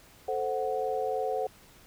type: chord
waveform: sine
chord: F# diminished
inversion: first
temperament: equal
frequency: 440 / 523.3 / 740 Hz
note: A4 / C5 / F#5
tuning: 0 / 0 / 0 cents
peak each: -32 dBFS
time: 0.28-1.47 s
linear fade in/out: 5 ms
effects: pink hiss -56 dBFS RMS until 1.86 s